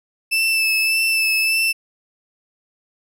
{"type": "tone with vibrato", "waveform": "35% pulse", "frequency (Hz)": 2637, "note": "E7", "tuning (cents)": 0, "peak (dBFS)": -14, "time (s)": [0.31, 1.73], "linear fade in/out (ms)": 20, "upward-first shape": "sine", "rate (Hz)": 1.7, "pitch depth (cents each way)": 22, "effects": []}